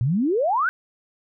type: exponential sweep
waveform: sine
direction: up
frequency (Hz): 111.7 to 1574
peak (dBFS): -18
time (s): 0.01-0.69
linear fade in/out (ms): 0
effects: none